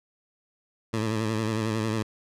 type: tone with vibrato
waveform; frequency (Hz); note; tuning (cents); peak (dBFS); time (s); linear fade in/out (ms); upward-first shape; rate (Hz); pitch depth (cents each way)
15% pulse; 110; A2; 0; -19; 0.93-2.03; 10; sine; 11; 56
effects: low-pass 9000 Hz 12 dB/octave